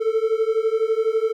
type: beating tone pair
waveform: triangle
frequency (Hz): 438.2 / 450.2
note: A4 / A4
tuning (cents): -7 / +40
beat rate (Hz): 12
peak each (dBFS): -19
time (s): 0-1.33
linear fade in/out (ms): 20
effects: none